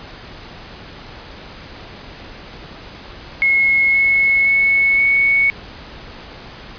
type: tone with pitch steps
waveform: sine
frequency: 2173 / 2188 / 2203 / 2219 Hz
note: C#7 / C#7 / C#7 / C#7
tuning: -35 / -23 / -11 / +1 cents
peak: -11 dBFS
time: 3.42-5.5 s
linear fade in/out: 0 ms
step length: 520 ms
effects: pink hiss -36 dBFS RMS until 6.78 s + resampled to 11025 Hz